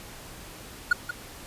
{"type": "tone with echo", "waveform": "triangle", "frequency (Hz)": 1439, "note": "F#6", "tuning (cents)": -49, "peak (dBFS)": -14, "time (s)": [0.91, 0.93], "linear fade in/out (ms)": 5, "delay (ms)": 180, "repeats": 1, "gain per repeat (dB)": -11, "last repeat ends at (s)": 1.11, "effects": ["pink hiss -44 dBFS RMS until 1.46 s", "resampled to 32000 Hz"]}